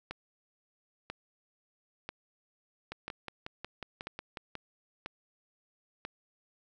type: two click trains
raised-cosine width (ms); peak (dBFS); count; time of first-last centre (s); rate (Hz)
0.3; -22 / -23; 7 / 10; 0.11-6.051 / 2.92-4.553; 1.01 / 5.51
effects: none